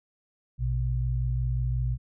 sine tone pair together, 58.61 / 124.2 Hz, A#1 / B2, +10 / +10 cents, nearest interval octave + minor second, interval 1300 cents, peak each -27 dBFS, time 0.58-1.98 s, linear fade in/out 50 ms, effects none

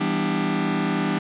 sawtooth chord, E minor seventh, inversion none, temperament just, 164.81 / 197.78 / 247.2 / 296.7 Hz, E3 / G3 / B3 / D4, 0 / +16 / +2 / +18 cents, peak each -23 / -21 / -24 / -22 dBFS, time 0-1.19 s, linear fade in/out 10 ms, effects resampled to 8000 Hz + 8-bit

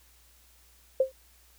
sine tone with exponential decay, 526 Hz, C5, 9 cents sharp, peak -16 dBFS, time 1-1.12 s, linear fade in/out 5 ms, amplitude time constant 26 ms, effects added 60 Hz sine -61 dBFS peak until 1.58 s + white hiss -61 dBFS RMS until 1.58 s

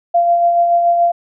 sine tone with tremolo, 690 Hz, F5, 21 cents flat, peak -8 dBFS, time 0.14-1.12 s, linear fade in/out 10 ms, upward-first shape sine, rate 7 Hz, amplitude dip 35%, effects none

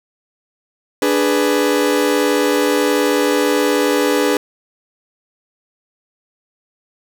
40% pulse chord, G# diminished, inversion second, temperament equal, 293.7 / 415.3 / 493.9 Hz, D4 / G#4 / B4, 0 / 0 / 0 cents, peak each -17 dBFS, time 1.02-4.37 s, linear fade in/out 2 ms, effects none

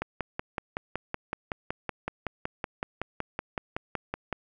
click train, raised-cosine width 0.5 ms, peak -15 dBFS, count 24, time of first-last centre 0.02-4.327 s, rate 5.34 Hz, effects none

